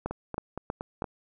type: two click trains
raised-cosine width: 1 ms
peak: -16 / -20 dBFS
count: 4 / 5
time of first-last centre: 0.06-1.022 / 0.11-1.042 s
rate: 3.12 / 4.29 Hz
effects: none